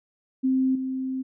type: tone with level steps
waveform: sine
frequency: 261.6 Hz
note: C4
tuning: in tune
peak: -19 / -26 dBFS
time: 0.43-1.23 s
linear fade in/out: 20 ms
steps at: 0.75 s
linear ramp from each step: 5 ms
effects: none